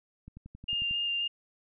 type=click train; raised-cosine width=5 ms; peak=-33 dBFS; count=8; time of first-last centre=0.28-0.911 s; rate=11.1 Hz
type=tone with vibrato; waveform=sine; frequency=2808 Hz; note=F7; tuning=9 cents sharp; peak=-28 dBFS; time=0.68-1.28 s; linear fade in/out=10 ms; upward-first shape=square; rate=3.8 Hz; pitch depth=9 cents each way
effects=none